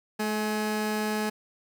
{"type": "tone pair together", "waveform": "25% pulse", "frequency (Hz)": [214.6, 843.7], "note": ["A3", "G#5"], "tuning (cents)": [-43, 27], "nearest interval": "2 octaves", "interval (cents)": 2370, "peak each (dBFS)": [-24, -29], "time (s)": [0.19, 1.3], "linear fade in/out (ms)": 10, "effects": []}